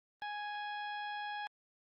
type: harmonic tone with a mistuned harmonic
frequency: 830.6 Hz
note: G#5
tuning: in tune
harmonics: 1 / 2 / 3 / 4 / 5 / 6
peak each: -40 / -44 / -52 / -51 / -60 / -61 dBFS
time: 0.22-1.47 s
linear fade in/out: 0 ms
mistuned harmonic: 6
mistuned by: +34 cents
effects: Opus 32 kbps